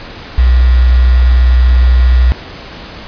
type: tone with quantisation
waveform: sine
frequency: 62 Hz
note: B1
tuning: 7 cents sharp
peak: -4 dBFS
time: 0.38-2.32 s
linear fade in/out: 0 ms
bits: 4
effects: pink hiss -29 dBFS RMS until 3.07 s + resampled to 11025 Hz